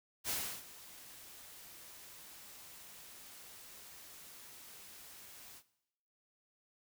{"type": "noise with ADSR envelope", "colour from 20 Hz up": "white", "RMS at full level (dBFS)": -36, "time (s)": [0.24, 5.63], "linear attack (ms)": 52, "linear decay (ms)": 330, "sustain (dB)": -18, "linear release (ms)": 65, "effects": ["noise-tail reverb RT60 0.8 s tail -17 dB re dry"]}